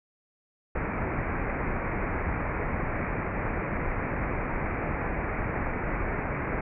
pink low-pass noise, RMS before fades -30 dBFS, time 0.75-6.61 s, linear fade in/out 5 ms, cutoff 2400 Hz, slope 96 dB/octave, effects none

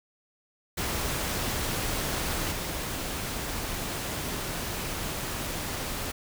pink noise with level steps, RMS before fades -30 / -33 dBFS, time 0.77-6.12 s, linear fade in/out 10 ms, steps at 2.51 s, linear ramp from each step 10 ms, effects none

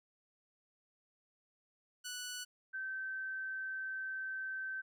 10% pulse / sine tone pair in turn, 1480 / 1545.6 Hz, F#6 / G6, 0 / -25 cents, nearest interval minor second, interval 75 cents, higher second, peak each -33 / -38 dBFS, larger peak first, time 2.04-2.45 / 2.73-4.82 s, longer second, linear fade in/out 20 ms, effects none

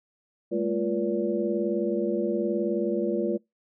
sine tone cluster, 204.5 / 223.5 / 347.4 / 483.4 / 575 Hz, G#3 / A3 / F4 / B4 / D5, -26 / +27 / -9 / -37 / -37 cents, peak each -31 / -33 / -27 / -31 / -32 dBFS, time 0.51-3.38 s, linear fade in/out 20 ms, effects noise-tail reverb RT60 0.2 s tail -26 dB re dry

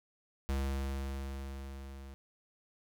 square tone with level ramp, 68 Hz, C#2, 33 cents flat, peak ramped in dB -31 to -47 dBFS, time 0.49-2.14 s, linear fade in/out 0 ms, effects none

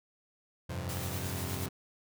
sawtooth chord, F suspended second, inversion none, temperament equal, 87.31 / 98 / 130.81 Hz, F2 / G2 / C3, 0 / 0 / 0 cents, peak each -34 / -36 / -36 dBFS, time 0.69-1.69 s, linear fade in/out 10 ms
white noise with tremolo, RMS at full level -41 dBFS, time 0.89-1.66 s, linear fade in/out 0 ms, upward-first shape sine, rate 8.3 Hz, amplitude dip 30%
effects none

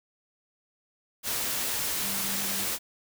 sine tone in noise, 196 Hz, G3, in tune, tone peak -40 dBFS, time 2-2.68 s, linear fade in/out 50 ms, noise white, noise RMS -30 dBFS, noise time 1.23-2.79 s, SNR -13 dB, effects none

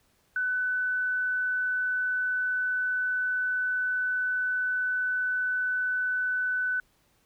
sine tone with frequency modulation, 1500 Hz, F#6, 23 cents sharp, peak -25 dBFS, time 0.36-6.8 s, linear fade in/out 2 ms, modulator 35.2 Hz, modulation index 0.2, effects pink hiss -67 dBFS RMS until 7.25 s

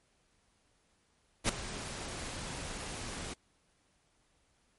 pink noise with ADSR envelope, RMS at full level -26 dBFS, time 1.44-3.34 s, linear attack 51 ms, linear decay 4 ms, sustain -15 dB, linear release 11 ms, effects pink hiss -72 dBFS RMS until 4.78 s + MP3 48 kbps

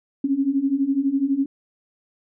sine beating tone pair, 266.8 / 278.8 Hz, C4 / C#4, +34 / +10 cents, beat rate 12 Hz, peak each -23 / -20 dBFS, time 0.24-1.46 s, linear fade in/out 5 ms, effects none

